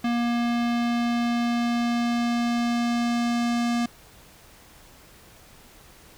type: tone with low-pass filter sweep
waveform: square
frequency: 237.3 Hz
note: A#3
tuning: 31 cents sharp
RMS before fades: -24 dBFS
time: 0.04-3.86 s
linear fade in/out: 5 ms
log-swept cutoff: 3600 to 6600 Hz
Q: 0.97
effects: pink hiss -51 dBFS RMS until 6.17 s